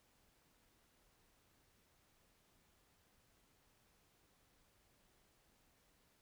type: silence
effects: pink hiss -74 dBFS RMS until 6.21 s